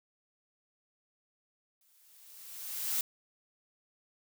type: noise with exponential growth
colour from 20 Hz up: blue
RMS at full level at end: -30 dBFS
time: 1.81-3.01 s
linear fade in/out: 2 ms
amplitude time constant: 260 ms
effects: none